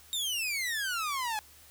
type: exponential sweep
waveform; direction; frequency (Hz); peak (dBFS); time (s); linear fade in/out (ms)
sawtooth; down; 3729 to 830.6; -27; 0.13-1.39; 0
effects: added 75 Hz sine -62 dBFS peak until 1.7 s + white hiss -56 dBFS RMS until 1.7 s